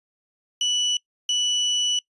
35% pulse tone bursts at uneven times, 2960 Hz, F#7, in tune, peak -18 dBFS, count 2, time 0.61-0.97 / 1.29-1.99 s, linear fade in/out 2 ms, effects noise-tail reverb RT60 0.1 s tail -23 dB re dry + resampled to 24000 Hz

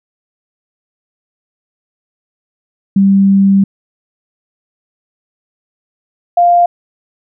sine tone pair in turn, 196 / 698.5 Hz, G3 / F5, 0 / 0 cents, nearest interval octave + minor seventh, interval 2200 cents, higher second, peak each -5 dBFS, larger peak neither, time 2.96-3.64 / 6.37-6.66 s, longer first, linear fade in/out 5 ms, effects none

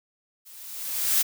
blue noise with level ramp, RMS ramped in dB -48 to -19 dBFS, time 0.45-1.23 s, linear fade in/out 20 ms, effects none

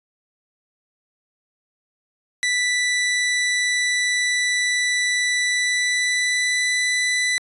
sawtooth tone with pitch glide, 1975.5 to 1989.2 Hz, B6 to B6, 0 to +12 cents, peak -15 dBFS, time 2.43-7.38 s, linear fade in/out 0 ms, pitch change +12 cents, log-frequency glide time 5.43-6.73 s, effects resampled to 24000 Hz

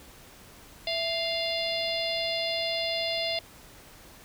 harmonic tone with a mistuned harmonic, 698.5 Hz, F5, in tune, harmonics 1 / 3 / 4 / 5 / 6 / 7, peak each -31 / -36 / -36 / -34 / -35 / -36 dBFS, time 0.87-3.39 s, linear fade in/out 2 ms, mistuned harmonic 1, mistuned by -89 cents, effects pink hiss -51 dBFS RMS until 4.24 s

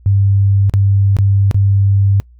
sine tone with dropouts, 99 Hz, G2, 18 cents sharp, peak -8 dBFS, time 0.06-2.2 s, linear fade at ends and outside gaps 0 ms, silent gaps 0.696-0.738 / 1.167-1.187 / 1.512-1.545 s, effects noise-tail reverb RT60 0.1 s tail -25 dB re dry + added 60 Hz sine -40 dBFS peak until 2.39 s

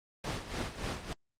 pink noise with tremolo, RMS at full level -34 dBFS, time 0.24-1.13 s, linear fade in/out 2 ms, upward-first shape sine, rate 3.5 Hz, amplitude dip 70%, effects low-pass 6000 Hz 12 dB/octave + Opus 32 kbps

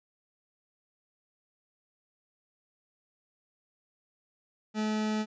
40% pulse tone, 215.1 Hz, A3, 39 cents flat, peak -27 dBFS, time 4.74-5.26 s, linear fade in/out 50 ms, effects resampled to 16000 Hz

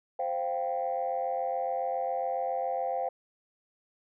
sine chord, C suspended fourth, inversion none, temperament just, 523.3 / 697.7 / 784.9 Hz, C5 / F5 / G5, 0 / -2 / +2 cents, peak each -32 dBFS, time 0.19-3.09 s, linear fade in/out 5 ms, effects tanh soft clip ceiling -21 dBFS

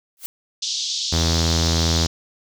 blue noise with exponential growth, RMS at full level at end -26 dBFS, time 0.17-0.26 s, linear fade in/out 0 ms, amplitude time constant 19 ms
pink band-pass noise, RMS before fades -25 dBFS, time 0.62-2.07 s, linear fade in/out 5 ms, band 3400 to 6400 Hz, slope 48 dB/octave
sawtooth tone, 82.41 Hz, E2, in tune, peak -14 dBFS, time 1.12-2.07 s, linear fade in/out 10 ms
effects none

